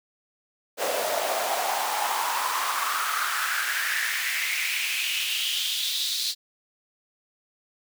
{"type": "noise with high-pass filter sweep", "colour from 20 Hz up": "pink", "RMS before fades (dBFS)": -27, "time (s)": [0.77, 6.35], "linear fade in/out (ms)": 50, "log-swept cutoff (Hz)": [540, 4200], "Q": 4.4, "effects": []}